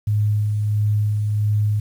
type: tone with tremolo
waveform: sine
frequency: 105.2 Hz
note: G#2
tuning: 23 cents sharp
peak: -15 dBFS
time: 0.07-1.8 s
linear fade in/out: 5 ms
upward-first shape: sine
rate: 1.5 Hz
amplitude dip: 30%
effects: 8-bit